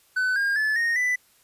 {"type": "tone with pitch steps", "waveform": "triangle", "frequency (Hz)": [1508, 1616.2, 1732.2, 1856.6, 1989.8], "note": ["F#6", "G#6", "A6", "A#6", "B6"], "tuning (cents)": [32, -48, -28, -7, 12], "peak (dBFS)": -19, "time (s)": [0.16, 1.16], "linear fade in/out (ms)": 10, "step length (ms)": 200, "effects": ["white hiss -60 dBFS RMS until 1.43 s", "resampled to 32000 Hz"]}